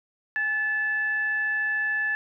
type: tone with frequency modulation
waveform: sine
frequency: 1733 Hz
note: A6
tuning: 27 cents flat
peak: -23 dBFS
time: 0.36-2.15 s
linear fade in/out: 0 ms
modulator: 910 Hz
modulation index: 0.26
effects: none